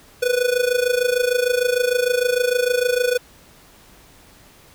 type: tone with amplitude modulation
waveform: square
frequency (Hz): 493.9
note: B4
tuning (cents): 0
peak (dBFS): -14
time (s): 0.22-3.18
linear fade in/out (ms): 10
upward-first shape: sine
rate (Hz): 26.6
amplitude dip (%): 80
effects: pink hiss -49 dBFS RMS until 4.74 s